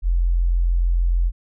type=tone; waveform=sine; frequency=43.33 Hz; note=F1; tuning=13 cents flat; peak=-15 dBFS; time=0.02-1.32 s; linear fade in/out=50 ms; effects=none